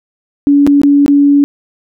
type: tone with dropouts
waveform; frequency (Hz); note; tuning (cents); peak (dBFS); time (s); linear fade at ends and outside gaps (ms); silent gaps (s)
sine; 284.8; C#4; +47; -4; 0.47-1.44; 0; 0.666-0.674 / 0.816-0.834 / 1.062-1.08
effects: none